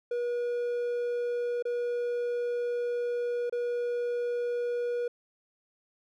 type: tone with dropouts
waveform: triangle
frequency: 481.9 Hz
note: B4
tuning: 43 cents flat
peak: -26 dBFS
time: 0.11-5.08 s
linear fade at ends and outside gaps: 5 ms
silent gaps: 1.625-1.652 / 3.497-3.524 s
effects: none